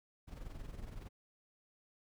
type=noise with amplitude modulation; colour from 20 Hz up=brown; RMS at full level=-44 dBFS; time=0.27-1.09 s; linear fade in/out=20 ms; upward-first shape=sine; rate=21.6 Hz; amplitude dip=65%; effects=none